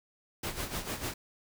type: noise with tremolo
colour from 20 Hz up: pink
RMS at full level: -34 dBFS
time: 0.43-1.14 s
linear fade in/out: 5 ms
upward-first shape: sine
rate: 6.7 Hz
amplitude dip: 70%
effects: none